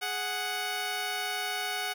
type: tone pair together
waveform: 10% pulse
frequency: 415.3 / 740 Hz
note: G#4 / F#5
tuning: 0 / 0 cents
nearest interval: minor seventh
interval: 1000 cents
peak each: -30 / -23 dBFS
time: 0.01-1.94 s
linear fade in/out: 20 ms
effects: none